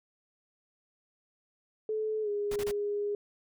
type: tone with pitch glide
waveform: sine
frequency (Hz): 433.3 to 411.1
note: A4 to G#4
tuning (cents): -27 to -18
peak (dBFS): -29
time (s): 1.89-3.15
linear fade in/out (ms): 2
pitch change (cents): -91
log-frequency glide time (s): 2.22-2.29
type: noise bursts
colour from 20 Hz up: pink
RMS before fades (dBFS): -40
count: 3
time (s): 2.51-2.714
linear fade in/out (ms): 5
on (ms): 50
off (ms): 27
effects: none